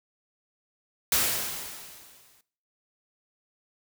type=noise with exponential decay; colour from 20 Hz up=white; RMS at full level=-22 dBFS; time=1.12-2.41 s; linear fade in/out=2 ms; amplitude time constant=280 ms; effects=noise-tail reverb RT60 0.5 s tail -19 dB re dry